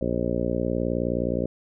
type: harmonic tone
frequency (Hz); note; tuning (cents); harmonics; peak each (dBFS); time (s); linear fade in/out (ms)
59.5; A#1; +36; 1 / 2 / 3 / 4 / 5 / 6 / 7 / 8 / 9 / 10; -33 / -33 / -31 / -30 / -32 / -33 / -33 / -34 / -30 / -36; 0.01-1.46; 5
effects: none